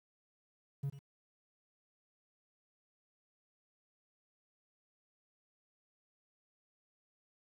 triangle tone with echo, 139.1 Hz, C#3, 6 cents sharp, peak -31 dBFS, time 0.83-0.9 s, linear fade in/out 10 ms, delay 93 ms, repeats 1, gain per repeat -15 dB, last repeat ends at 0.993 s, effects tanh soft clip ceiling -28 dBFS + 11-bit

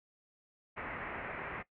white low-pass noise, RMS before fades -42 dBFS, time 0.76-1.63 s, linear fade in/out 20 ms, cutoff 2300 Hz, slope 48 dB/octave, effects noise-tail reverb RT60 0.1 s tail -17 dB re dry

